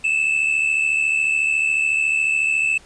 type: tone pair together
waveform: triangle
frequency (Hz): 2568 / 2642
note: E7 / E7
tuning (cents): -46 / +3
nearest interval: unison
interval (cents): 49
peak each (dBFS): -22 / -16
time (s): 0.04-2.78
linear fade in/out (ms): 5
effects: pink hiss -49 dBFS RMS until 2.85 s + resampled to 22050 Hz